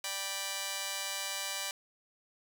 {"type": "chord", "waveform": "5% pulse", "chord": "G major", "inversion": "second", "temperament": "just", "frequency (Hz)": [588, 784, 980], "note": ["D5", "G5", "B5"], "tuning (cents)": [2, 0, -14], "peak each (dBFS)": -29, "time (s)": [0.04, 1.71], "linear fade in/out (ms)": 2, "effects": []}